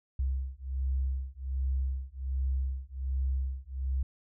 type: beating tone pair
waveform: sine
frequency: 65.41 / 66.71 Hz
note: C2 / C2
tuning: 0 / +34 cents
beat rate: 1.3 Hz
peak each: -32 / -32 dBFS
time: 0.19-4.03 s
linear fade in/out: 5 ms
effects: none